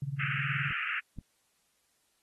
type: tone with tremolo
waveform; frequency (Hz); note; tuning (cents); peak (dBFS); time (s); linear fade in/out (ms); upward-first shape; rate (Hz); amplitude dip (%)
sine; 138.59; C#3; 0; -29; 0.02-0.71; 2; sine; 19; 85
type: band-pass noise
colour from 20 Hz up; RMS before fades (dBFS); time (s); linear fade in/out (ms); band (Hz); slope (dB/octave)
pink; -34; 0.19-1; 10; 1300 to 2800; 96
type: click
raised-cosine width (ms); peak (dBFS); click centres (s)
5; -28; 1.187
effects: white hiss -73 dBFS RMS until 2.22 s + AAC 32 kbps